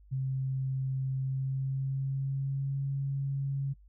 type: tone with pitch glide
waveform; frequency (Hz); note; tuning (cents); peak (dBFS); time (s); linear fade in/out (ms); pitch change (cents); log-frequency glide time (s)
sine; 132.7 to 137.86; C3 to C#3; +25 to -9; -29; 0.11-3.74; 20; +66; 1.18-2.83
effects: noise-tail reverb RT60 0.1 s tail -22 dB re dry + added 50 Hz sine -54 dBFS peak until 3.88 s